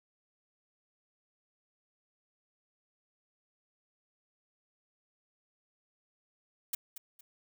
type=noise with echo; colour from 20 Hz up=blue; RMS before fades=-33 dBFS; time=6.73-6.75 s; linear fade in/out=5 ms; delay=230 ms; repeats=2; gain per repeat=-11 dB; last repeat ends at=7.21 s; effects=none